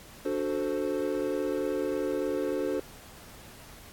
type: chord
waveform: triangle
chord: D dominant seventh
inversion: none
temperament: equal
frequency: 293.7 / 370 / 440 / 523.3 Hz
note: D4 / F#4 / A4 / C5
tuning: 0 / 0 / 0 / 0 cents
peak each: -31 dBFS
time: 0.25-2.8 s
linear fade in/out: 5 ms
effects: pink hiss -50 dBFS RMS until 3.92 s + AAC 64 kbps